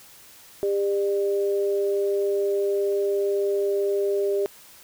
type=tone pair together; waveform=sine; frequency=399.8 / 599 Hz; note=G4 / D5; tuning=+34 / +34 cents; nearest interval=perfect fifth; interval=700 cents; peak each=-21 / -29 dBFS; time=0.63-4.46 s; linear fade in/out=0 ms; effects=white hiss -49 dBFS RMS until 4.83 s